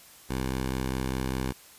10% pulse tone, 65 Hz, C2, 11 cents flat, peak -20 dBFS, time 0.29-1.53 s, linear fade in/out 20 ms, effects white hiss -52 dBFS RMS until 1.78 s + resampled to 32000 Hz

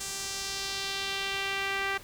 sawtooth tone with band-pass filter sweep, 392 Hz, G4, in tune, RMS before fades -33 dBFS, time 0-1.98 s, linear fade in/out 10 ms, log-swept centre 7500 to 1900 Hz, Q 1.5, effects pink hiss -49 dBFS RMS until 2.03 s

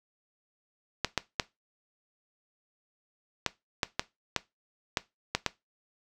clicks, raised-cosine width 0.2 ms, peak -8 dBFS, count 10, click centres 1.047 / 1.177 / 1.398 / 3.463 / 3.832 / 3.995 / 4.363 / 4.972 / 5.35 / 5.463 s, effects noise-tail reverb RT60 0.2 s tail -18 dB re dry

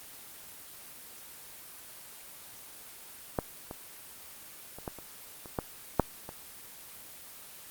clicks, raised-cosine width 1 ms, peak -13 / -24 / -29 / -19 / -30 / -29 / -15 / -6 / -26 dBFS, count 9, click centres 3.388 / 3.711 / 4.786 / 4.878 / 4.987 / 5.458 / 5.588 / 5.997 / 6.291 s, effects white hiss -48 dBFS RMS until 7.7 s + Opus 24 kbps

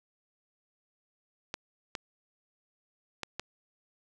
clicks, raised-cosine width 0.2 ms, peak -17 dBFS, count 4, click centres 1.541 / 1.952 / 3.233 / 3.396 s, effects none

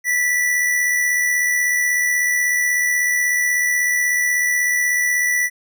square tone with amplitude modulation, 1965 Hz, B6, 9 cents flat, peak -15 dBFS, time 0.04-5.5 s, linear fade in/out 50 ms, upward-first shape sine, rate 76.3 Hz, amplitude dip 35%, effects none

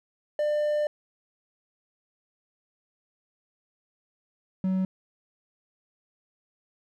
triangle tone pair in turn, 597 / 188.04 Hz, D5 / F#3, +28 / +28 cents, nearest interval octave + minor sixth, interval 2000 cents, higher first, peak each -21 dBFS, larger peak neither, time 0.39-0.87 / 4.64-4.85 s, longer first, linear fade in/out 2 ms, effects none

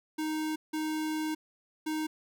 square tone bursts at uneven times, 311.1 Hz, D#4, in tune, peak -31 dBFS, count 3, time 0.18-0.56 / 0.73-1.35 / 1.86-2.07 s, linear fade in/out 10 ms, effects none

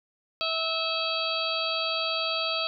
harmonic tone, 651 Hz, E5, 22 cents flat, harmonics 1 / 2 / 4 / 5 / 6 / 7, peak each -33 / -33 / -33 / -33 / -33 / -33 dBFS, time 0.41-2.67 s, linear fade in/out 0 ms, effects none

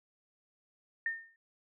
sine tone with exponential decay, 1821 Hz, A#6, 41 cents flat, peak -28 dBFS, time 1.06-1.36 s, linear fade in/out 2 ms, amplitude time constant 64 ms, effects none

